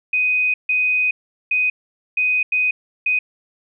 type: tone bursts at uneven times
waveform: sine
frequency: 2500 Hz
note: D#7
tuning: 8 cents sharp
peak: -15 dBFS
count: 6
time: 0.13-0.54 / 0.69-1.11 / 1.51-1.7 / 2.17-2.43 / 2.52-2.71 / 3.06-3.19 s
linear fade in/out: 5 ms
effects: none